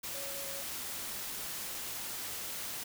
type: tone in noise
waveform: sine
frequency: 554.4 Hz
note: C#5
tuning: in tune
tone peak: -46 dBFS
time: 0.14-0.62 s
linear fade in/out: 10 ms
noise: white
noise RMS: -40 dBFS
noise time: 0.03-2.84 s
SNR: -9 dB
effects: none